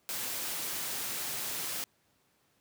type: noise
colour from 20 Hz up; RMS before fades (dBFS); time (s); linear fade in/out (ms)
white; -36; 0.09-1.84; 0
effects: pink hiss -71 dBFS RMS until 2.6 s + high-pass 100 Hz 12 dB/octave